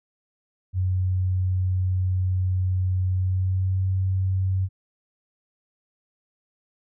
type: tone with pitch glide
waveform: sine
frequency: 92.5 to 94.44 Hz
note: F#2 to F#2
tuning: 0 to +36 cents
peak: -20 dBFS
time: 0.73-4.69 s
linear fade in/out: 50 ms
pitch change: +36 cents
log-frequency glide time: 3.11-3.84 s
effects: none